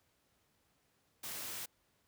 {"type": "noise", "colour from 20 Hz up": "white", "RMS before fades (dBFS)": -43, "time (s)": [1.23, 1.66], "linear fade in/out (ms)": 10, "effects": ["pink hiss -75 dBFS RMS until 2.07 s", "high-pass 60 Hz 12 dB/octave"]}